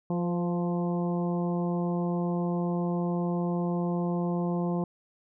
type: harmonic tone with a mistuned harmonic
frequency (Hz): 174.8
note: F3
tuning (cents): +2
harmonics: 1 / 2 / 3 / 4 / 5 / 6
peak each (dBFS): -27 / -33 / -37 / -39 / -41 / -43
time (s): 0.1-4.84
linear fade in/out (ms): 2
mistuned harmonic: 3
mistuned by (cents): -25
effects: none